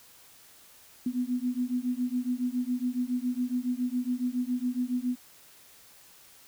sine beating tone pair, 244.9 / 252.1 Hz, B3 / B3, -14 / +36 cents, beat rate 7.2 Hz, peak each -30 dBFS, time 1.06-5.16 s, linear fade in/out 5 ms, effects white hiss -55 dBFS RMS until 6.47 s

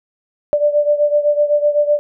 sine beating tone pair, 587.3 / 595.2 Hz, D5 / D5, 0 / +23 cents, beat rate 7.9 Hz, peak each -13 / -17 dBFS, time 0.53-1.99 s, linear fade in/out 0 ms, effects none

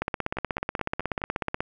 two click trains, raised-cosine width 0.5 ms, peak -19 / -11 dBFS, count 5 / 27, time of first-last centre 0.37-1.217 / 0.02-1.605 s, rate 4.72 / 16.4 Hz, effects none

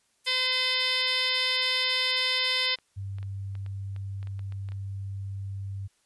violet noise bursts, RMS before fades -40 dBFS, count 9, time 0.24-2.672 s, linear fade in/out 20 ms, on 240 ms, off 34 ms
harmonic tone, 512 Hz, C5, 38 cents flat, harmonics 1 / 2 / 3 / 4 / 5 / 6 / 7 / 8 / 9 / 10, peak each -40 / -39 / -40 / -30 / -36 / -31 / -30 / -35 / -36 / -32 dBFS, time 0.26-2.76 s, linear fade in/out 20 ms
clicks, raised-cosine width 0.3 ms, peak -34 dBFS, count 12, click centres 2.787 / 3.185 / 3.229 / 3.553 / 3.663 / 3.963 / 4.229 / 4.272 / 4.393 / 4.523 / 4.688 / 4.72 s
sine tone, 98 Hz, G2, in tune, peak -32 dBFS, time 2.96-5.88 s, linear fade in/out 20 ms
effects white hiss -69 dBFS RMS until 6.05 s + resampled to 24000 Hz

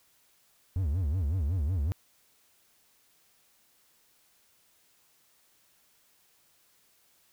triangle tone with vibrato, 82 Hz, E2, 9 cents flat, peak -24 dBFS, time 0.76-1.92 s, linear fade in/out 0 ms, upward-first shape sine, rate 5.4 Hz, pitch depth 290 cents each way, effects white hiss -66 dBFS RMS until 7.32 s

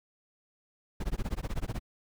brown noise with tremolo, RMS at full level -29 dBFS, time 1-1.8 s, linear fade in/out 5 ms, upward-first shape sine, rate 16 Hz, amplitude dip 100%, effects none

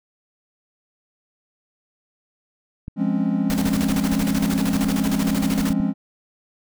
clicks, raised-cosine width 5 ms, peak -19 dBFS, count 5, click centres 2.881 / 4.379 / 5.222 / 5.705 / 5.801 s
triangle chord, Db major seventh, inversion first, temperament equal, 174.61 / 207.7 / 261.6 / 277.2 Hz, F3 / Ab3 / C4 / Db4, 0 / 0 / 0 / 0 cents, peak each -23 / -20 / -23 / -24 dBFS, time 2.96-5.94 s, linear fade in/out 50 ms
pink noise with tremolo, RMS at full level -27 dBFS, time 3.5-5.73 s, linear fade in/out 0 ms, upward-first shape square, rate 13 Hz, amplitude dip 65%
effects none

